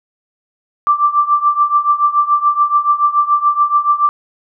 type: tone with tremolo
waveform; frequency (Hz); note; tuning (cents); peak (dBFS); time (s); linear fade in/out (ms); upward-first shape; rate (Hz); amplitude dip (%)
sine; 1174.7; D6; 0; -6; 0.87-4.09; 0; triangle; 7; 90
effects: none